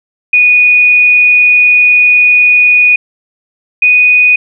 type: tone pair in turn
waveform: sine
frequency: 2468 / 2480 Hz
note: D#7 / D#7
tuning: -15 / -6 cents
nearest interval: unison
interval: 9 cents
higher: second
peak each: -3 dBFS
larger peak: neither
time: 0.33-2.96 / 3.82-4.36 s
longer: first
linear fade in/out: 5 ms
effects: none

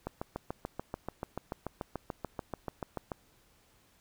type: click train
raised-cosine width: 1 ms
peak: -21 dBFS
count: 22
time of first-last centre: 0.07-3.118 s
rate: 6.89 Hz
effects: pink hiss -66 dBFS RMS until 4 s

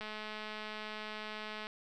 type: click train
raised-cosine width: 0.3 ms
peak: -27 dBFS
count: 356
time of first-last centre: 0.01-1.669 s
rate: 214 Hz
effects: none

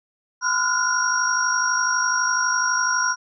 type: tone cluster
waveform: sine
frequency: 1016 / 1402 / 1454 / 5630 Hz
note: B5 / F6 / F#6 / F8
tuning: +49 / +6 / -31 / +13 cents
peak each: -24 dBFS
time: 0.41-3.16 s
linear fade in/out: 50 ms
effects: none

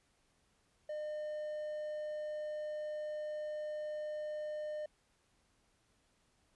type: tone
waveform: triangle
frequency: 606 Hz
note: D#5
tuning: 46 cents flat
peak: -36 dBFS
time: 0.89-4.86 s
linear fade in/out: 5 ms
effects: pink hiss -74 dBFS RMS until 6.55 s + resampled to 24000 Hz

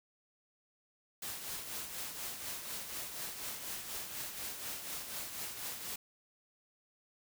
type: noise with tremolo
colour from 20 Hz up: white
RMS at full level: -40 dBFS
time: 1.22-5.96 s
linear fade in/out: 5 ms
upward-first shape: triangle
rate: 4.1 Hz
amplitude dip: 55%
effects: none

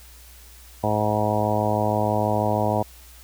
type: harmonic tone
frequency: 106.3 Hz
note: G#2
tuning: 41 cents sharp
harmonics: 1 / 2 / 3 / 4 / 5 / 6 / 7 / 8 / 9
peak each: -26 / -28 / -31 / -31 / -28 / -26 / -27 / -31 / -29 dBFS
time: 0.83-2.83 s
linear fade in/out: 10 ms
effects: added 60 Hz sine -46 dBFS peak until 3.23 s + white hiss -49 dBFS RMS until 3.23 s

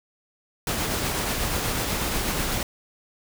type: noise with tremolo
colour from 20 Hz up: pink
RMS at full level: -25 dBFS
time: 0.67-2.63 s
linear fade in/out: 2 ms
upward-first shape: triangle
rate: 8.2 Hz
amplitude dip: 30%
effects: none

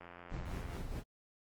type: click train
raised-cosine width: 0.5 ms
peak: -35 dBFS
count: 67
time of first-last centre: 0.01-0.767 s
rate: 87.2 Hz
type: noise with tremolo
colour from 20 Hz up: brown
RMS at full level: -39 dBFS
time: 0.29-1.04 s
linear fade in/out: 50 ms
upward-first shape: sine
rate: 4.7 Hz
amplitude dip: 45%
effects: Opus 24 kbps

